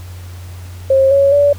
sine tone with pitch steps, 536 / 554.9 / 574.5 Hz, C5 / C#5 / D5, +42 / +2 / -38 cents, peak -7 dBFS, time 0.9-1.53 s, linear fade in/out 5 ms, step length 210 ms, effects added 90 Hz sine -28 dBFS peak until 1.58 s + pink hiss -41 dBFS RMS until 1.58 s

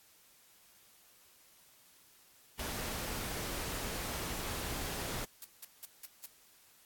pink noise, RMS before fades -39 dBFS, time 2.59-5.25 s, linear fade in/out 5 ms
blue noise bursts, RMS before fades -44 dBFS, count 5, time 5.42-6.26 s, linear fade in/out 2 ms, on 24 ms, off 180 ms
effects white hiss -63 dBFS RMS until 6.85 s + AAC 64 kbps

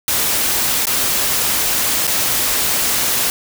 white noise with dropouts, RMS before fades -17 dBFS, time 0.08-3.3 s, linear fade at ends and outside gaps 1 ms, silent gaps 0.855-0.869 / 2.07-2.076 s, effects none

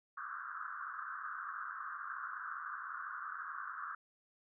pink band-pass noise, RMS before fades -44 dBFS, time 0.17-3.95 s, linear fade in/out 5 ms, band 1100 to 1600 Hz, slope 96 dB/octave, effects none

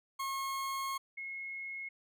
40% pulse / sine tone pair in turn, 1084 / 2168 Hz, C#6 / C#7, -39 / -39 cents, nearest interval octave, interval 1200 cents, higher second, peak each -34 / -39 dBFS, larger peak first, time 0.19-0.98 / 1.17-1.89 s, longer first, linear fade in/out 10 ms, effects none

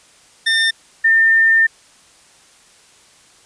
25% pulse / sine tone pair in turn, 1805 / 1805 Hz, A6 / A6, +44 / +44 cents, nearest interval unison, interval 0 cents, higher neither, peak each -9 dBFS, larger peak neither, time 0.46-0.71 / 1.04-1.67 s, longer second, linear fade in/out 10 ms, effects white hiss -49 dBFS RMS until 3.45 s + resampled to 22050 Hz

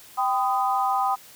sine chord, G augmented, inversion none, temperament equal with one note detuned, 784 / 1010.9 / 1244.5 Hz, G5 / B5 / D#6, 0 / +40 / 0 cents, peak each -23 / -26 / -26 dBFS, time 0.17-1.16 s, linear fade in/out 20 ms, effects white hiss -48 dBFS RMS until 1.35 s

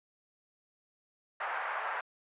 white band-pass noise, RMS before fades -36 dBFS, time 1.4-2.01 s, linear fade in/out 5 ms, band 660 to 1700 Hz, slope 24 dB/octave, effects resampled to 8000 Hz

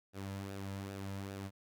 sawtooth tone with flanger, 98 Hz, G2, in tune, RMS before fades -43 dBFS, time 0.13-1.51 s, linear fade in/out 50 ms, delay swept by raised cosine 0.93 to 2.73 ms, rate 2.5 Hz, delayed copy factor -0.5, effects none

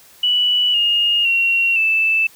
sine tone with pitch steps, 2954 / 2845 / 2740 / 2639 Hz, F#7 / F7 / F7 / E7, -3 / +31 / -34 / +1 cents, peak -13 dBFS, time 0.23-2.27 s, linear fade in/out 5 ms, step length 510 ms, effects white hiss -47 dBFS RMS until 2.35 s

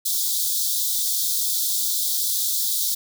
white high-pass noise, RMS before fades -23 dBFS, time 0.05-2.95 s, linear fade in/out 10 ms, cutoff 3400 Hz, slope 96 dB/octave, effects none

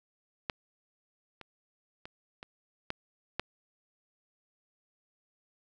clicks, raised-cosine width 0.3 ms, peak -15 / -29 / -27 / -27 / -17 / -14 dBFS, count 6, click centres 0.498 / 1.413 / 2.055 / 2.429 / 2.904 / 3.396 s, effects none

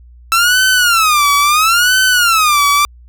sawtooth tone with vibrato, 1318.5 Hz, E6, in tune, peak -5 dBFS, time 0.32-2.85 s, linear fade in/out 0 ms, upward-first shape sine, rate 0.74 Hz, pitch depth 250 cents each way, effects added 60 Hz sine -37 dBFS peak until 3.08 s

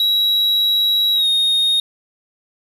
triangle tone with pitch glide, 3875 to 3713 Hz, B7 to A#7, -34 to -8 cents, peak -12 dBFS, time 0-1.8 s, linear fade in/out 2 ms, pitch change -74 cents, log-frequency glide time 1.14-1.27 s, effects 7-bit

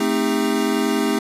square chord, A half-diminished seventh, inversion none, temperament equal with one note detuned, 220 / 261.6 / 311.1 / 400.9 Hz, A3 / C4 / Eb4 / G4, 0 / 0 / 0 / +39 cents, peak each -24 dBFS, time 0-1.19 s, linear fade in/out 5 ms, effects resampled to 32000 Hz

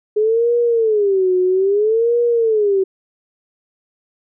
sine tone with vibrato, 417.6 Hz, G#4, 10 cents sharp, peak -12 dBFS, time 0.16-2.84 s, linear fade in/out 10 ms, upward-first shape sine, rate 0.61 Hz, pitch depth 230 cents each way, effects none

